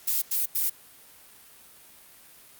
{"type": "noise bursts", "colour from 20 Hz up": "violet", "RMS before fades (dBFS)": -25, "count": 3, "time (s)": [0.07, 0.698], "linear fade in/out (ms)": 10, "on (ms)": 150, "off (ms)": 89, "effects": ["white hiss -52 dBFS RMS until 2.59 s", "Opus 48 kbps"]}